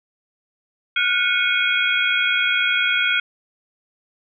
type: tone cluster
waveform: sine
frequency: 1424 / 1484 / 2200 / 2470 / 3298 Hz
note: F6 / F#6 / C#7 / D#7 / G#7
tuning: +33 / +5 / -14 / -13 / -13 cents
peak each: -23 dBFS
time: 0.96-3.2 s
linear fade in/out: 5 ms
effects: none